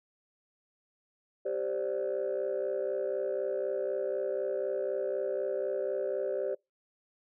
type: chord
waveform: sine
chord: G suspended fourth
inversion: none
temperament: equal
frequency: 392 / 523.3 / 587.3 Hz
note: G4 / C5 / D5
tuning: 0 / 0 / 0 cents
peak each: -33 dBFS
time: 1.45-6.55 s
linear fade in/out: 10 ms
effects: noise-tail reverb RT60 0.2 s tail -25 dB re dry + tanh soft clip ceiling -24 dBFS